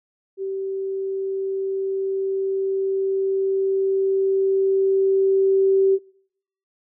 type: tone with level ramp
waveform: sine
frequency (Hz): 386.8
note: G4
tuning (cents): -23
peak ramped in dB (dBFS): -24 to -13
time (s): 0.37-5.99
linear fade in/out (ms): 50
effects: noise-tail reverb RT60 0.7 s tail -24 dB re dry